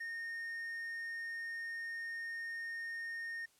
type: tone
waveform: triangle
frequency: 1840 Hz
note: A#6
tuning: 23 cents flat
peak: -38 dBFS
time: 0-3.46 s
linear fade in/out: 10 ms
effects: white hiss -70 dBFS RMS until 3.59 s + low-pass 12000 Hz 12 dB/octave